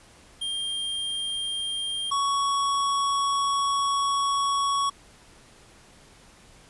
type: tone pair in turn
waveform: square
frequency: 3200 / 1116.4 Hz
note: G7 / C#6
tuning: +35 / +12 cents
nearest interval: octave + tritone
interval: 1823 cents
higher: first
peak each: -28 / -23 dBFS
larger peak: second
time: 0.41-2.11 / 2.11-4.9 s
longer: second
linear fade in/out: 10 ms
effects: pink hiss -53 dBFS RMS until 6.69 s + resampled to 24000 Hz